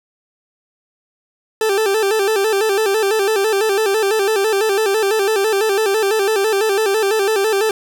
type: tone with vibrato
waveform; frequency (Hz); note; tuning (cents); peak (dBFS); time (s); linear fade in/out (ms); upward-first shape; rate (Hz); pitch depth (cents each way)
40% pulse; 415.3; G#4; 0; -13; 1.61-7.71; 2; square; 6; 96
effects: 9-bit